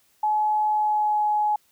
sine tone with pitch glide, 851 to 842.7 Hz, G#5 to G#5, +42 to +25 cents, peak -19 dBFS, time 0.23-1.56 s, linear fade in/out 5 ms, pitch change -17 cents, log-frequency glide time 0.68-1.24 s, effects white hiss -63 dBFS RMS until 1.71 s

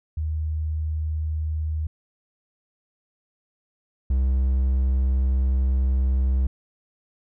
sine / triangle tone pair in turn, 77.8 / 65.26 Hz, D#2 / C2, 0 / -4 cents, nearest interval minor third, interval 304 cents, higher first, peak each -23 / -16 dBFS, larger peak second, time 0.17-1.87 / 4.1-6.47 s, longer second, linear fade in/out 5 ms, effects none

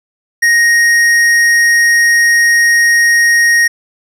triangle tone with hard clipping, 1870 Hz, A#6, 5 cents sharp, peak -8 dBFS, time 0.42-3.68 s, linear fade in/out 10 ms, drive 14 dB, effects none

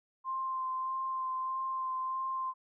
sine tone with vibrato, 1046.5 Hz, C6, in tune, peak -32 dBFS, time 0.24-2.54 s, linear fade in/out 50 ms, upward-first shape sine, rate 1.6 Hz, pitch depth 13 cents each way, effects none

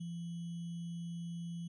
sine tone with sample-and-hold, 170 Hz, F3, 46 cents flat, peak -39 dBFS, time 0-1.68 s, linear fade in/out 10 ms, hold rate 3150 Hz, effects resampled to 24000 Hz

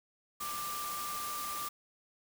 sine tone in noise, 1184 Hz, D6, 14 cents sharp, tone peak -38 dBFS, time 0.4-1.69 s, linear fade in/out 10 ms, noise white, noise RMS -41 dBFS, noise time 0.4-1.69 s, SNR 0 dB, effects none

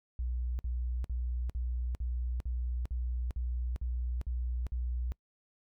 sine tone bursts, 60.9 Hz, B1, 24 cents flat, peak -31 dBFS, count 11, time 0.19-5.12 s, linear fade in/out 0 ms, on 400 ms, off 53 ms, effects noise-tail reverb RT60 0.1 s tail -24 dB re dry

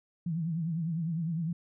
sine tone with vibrato, 164.81 Hz, E3, in tune, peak -29 dBFS, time 0.26-1.53 s, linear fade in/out 5 ms, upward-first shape triangle, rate 9.9 Hz, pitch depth 130 cents each way, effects none

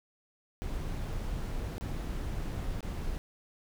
brown noise with dropouts, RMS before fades -35 dBFS, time 0.62-3.18 s, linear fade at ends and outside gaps 0 ms, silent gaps 1.13-1.134 / 1.781-1.81 / 2.806-2.828 s, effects none

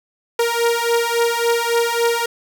sawtooth beating tone pair, 466.2 / 469.8 Hz, A#4 / A#4, 0 / +13 cents, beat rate 3.6 Hz, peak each -15 dBFS, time 0.39-2.26 s, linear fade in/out 5 ms, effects none

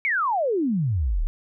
sine exponential sweep, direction down, 2295 to 31.59 Hz, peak -20 dBFS, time 0.05-1.27 s, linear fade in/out 0 ms, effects none

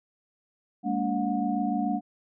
sine tone cluster, 202.8 / 229.7 / 286.8 / 723 Hz, G#3 / A#3 / D4 / F#5, -41 / -25 / -41 / -40 cents, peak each -30 dBFS, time 0.83-2.01 s, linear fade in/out 50 ms, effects none

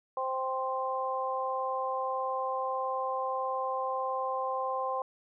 harmonic tone, 261.6 Hz, C4, in tune, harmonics 2 / 3 / 4, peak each -34 / -35 / -33 dBFS, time 0.17-5.02 s, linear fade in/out 2 ms, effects none

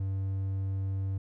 triangle tone, 96.6 Hz, G2, 25 cents flat, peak -27 dBFS, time 0-1.18 s, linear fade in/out 5 ms, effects none

